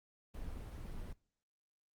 brown noise, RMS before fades -44 dBFS, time 0.34-1.13 s, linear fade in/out 5 ms, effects noise-tail reverb RT60 0.5 s tail -24 dB re dry + Opus 24 kbps

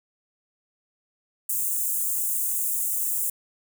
white high-pass noise, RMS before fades -26 dBFS, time 1.49-3.3 s, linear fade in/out 5 ms, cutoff 7200 Hz, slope 48 dB/octave, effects none

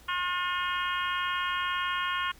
harmonic tone, 358.2 Hz, F4, 44 cents sharp, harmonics 3 / 4 / 5 / 6 / 7 / 8 / 9, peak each -31 / -33 / -37 / -41 / -41 / -37 / -39 dBFS, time 0.08-2.32 s, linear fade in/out 10 ms, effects added 61 Hz sine -56 dBFS peak until 2.39 s + pink hiss -56 dBFS RMS until 2.39 s

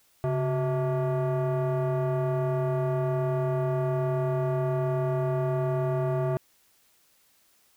sine tone with frequency modulation, 137.7 Hz, C#3, 11 cents flat, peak -21 dBFS, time 0.24-6.37 s, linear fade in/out 0 ms, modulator 512 Hz, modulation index 1.1, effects tanh soft clip ceiling -23 dBFS + white hiss -64 dBFS RMS until 7.76 s

